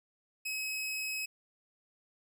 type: tone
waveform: sawtooth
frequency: 2556 Hz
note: D#7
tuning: 46 cents sharp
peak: -31 dBFS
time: 0.45-1.26 s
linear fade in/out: 10 ms
effects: none